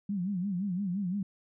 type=tone with vibrato; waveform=sine; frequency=189.5 Hz; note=F#3; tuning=42 cents sharp; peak=-29 dBFS; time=0.09-1.23 s; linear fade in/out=5 ms; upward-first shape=sine; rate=5.8 Hz; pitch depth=150 cents each way; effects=none